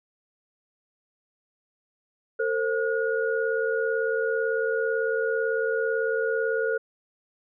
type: tone cluster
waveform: sine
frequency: 450 / 528 / 1442 Hz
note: A4 / C5 / F#6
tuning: +39 / +16 / -45 cents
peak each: -25 / -29 / -29 dBFS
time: 2.39-6.78 s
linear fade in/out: 10 ms
effects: none